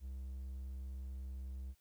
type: tone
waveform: triangle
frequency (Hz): 65.41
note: C2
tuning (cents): 0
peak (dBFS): -40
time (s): 0-1.75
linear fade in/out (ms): 50
effects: white hiss -75 dBFS RMS until 1.8 s